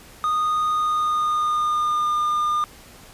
triangle tone with pitch glide, 1235 to 1208.9 Hz, D#6 to D6, -13 to +50 cents, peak -17 dBFS, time 0.24-2.64 s, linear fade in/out 0 ms, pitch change -37 cents, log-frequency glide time 0.71-2.13 s, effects pink hiss -46 dBFS RMS until 3.13 s + resampled to 32000 Hz

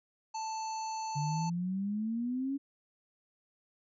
harmonic tone, 881 Hz, A5, 2 cents sharp, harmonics 1 / 3 / 5 / 7 / 8, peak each -35 / -52 / -48 / -47 / -55 dBFS, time 0.34-1.5 s, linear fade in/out 10 ms
sine exponential sweep, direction up, 143.8 to 281.4 Hz, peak -31 dBFS, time 1.15-2.58 s, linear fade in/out 20 ms
effects none

